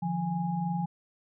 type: tone cluster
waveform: sine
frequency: 150.9 / 174 / 824 Hz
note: D3 / F3 / G#5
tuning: +47 / -6 / -14 cents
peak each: -37 / -29 / -34 dBFS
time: 0.02-0.86 s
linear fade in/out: 10 ms
effects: none